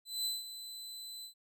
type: tone with ADSR envelope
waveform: sawtooth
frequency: 4022 Hz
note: B7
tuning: 31 cents sharp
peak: -29 dBFS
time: 0.05-1.34 s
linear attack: 200 ms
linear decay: 180 ms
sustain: -12 dB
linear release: 99 ms
effects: none